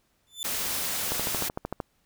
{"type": "tone with exponential growth", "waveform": "sawtooth", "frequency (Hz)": 3520, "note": "A7", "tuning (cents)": 0, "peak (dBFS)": -25, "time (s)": [0.27, 0.43], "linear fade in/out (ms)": 0, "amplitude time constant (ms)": 34}
{"type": "noise", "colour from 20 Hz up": "white", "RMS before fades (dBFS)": -30, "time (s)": [0.44, 1.49], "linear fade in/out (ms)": 10}
{"type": "click train", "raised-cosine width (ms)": 1, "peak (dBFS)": -16, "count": 10, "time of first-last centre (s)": [1.12, 1.802], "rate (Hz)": 13.2}
{"effects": ["pink hiss -70 dBFS RMS until 2.05 s"]}